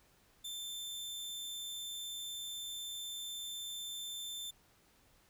sawtooth tone, 3552 Hz, A7, 16 cents sharp, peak -38 dBFS, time 0.44-4.51 s, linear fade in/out 10 ms, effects pink hiss -68 dBFS RMS until 5.29 s

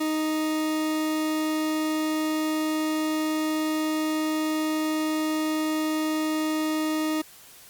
40% pulse tone, 311.1 Hz, D#4, in tune, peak -23 dBFS, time 0-7.22 s, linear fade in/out 10 ms, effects white hiss -49 dBFS RMS until 7.69 s + Opus 48 kbps

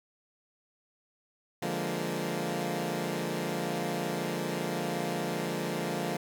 15% pulse chord, Bb dominant seventh, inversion first, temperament equal, 146.83 / 174.61 / 207.7 / 233.1 Hz, D3 / F3 / Ab3 / Bb3, 0 / 0 / 0 / 0 cents, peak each -31 / -28 / -31 / -31 dBFS, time 1.62-6.17 s, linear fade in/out 5 ms, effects none

